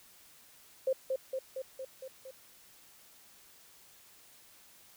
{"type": "tone with echo", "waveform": "sine", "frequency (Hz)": 526, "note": "C5", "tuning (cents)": 9, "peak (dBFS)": -26, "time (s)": [0.87, 0.93], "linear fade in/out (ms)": 5, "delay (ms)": 230, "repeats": 6, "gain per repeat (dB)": -3, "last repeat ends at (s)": 2.31, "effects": ["white hiss -59 dBFS RMS until 4.96 s"]}